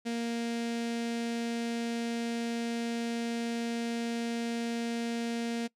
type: tone with notch filter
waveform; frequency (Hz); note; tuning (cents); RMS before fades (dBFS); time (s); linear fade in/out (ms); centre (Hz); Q
sawtooth; 233.3; A#3; +2; -33; 0.05-5.68; 20; 1100; 1.2
effects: noise-tail reverb RT60 0.1 s tail -22 dB re dry + low-pass 8000 Hz 12 dB/octave